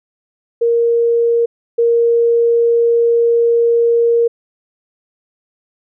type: tone pair in turn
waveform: sine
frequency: 467.5 / 467.5 Hz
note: A#4 / A#4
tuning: +5 / +5 cents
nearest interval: unison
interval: 0 cents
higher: neither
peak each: -10 / -9 dBFS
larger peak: second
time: 0.61-1.46 / 1.78-4.28 s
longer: second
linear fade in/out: 10 ms
effects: none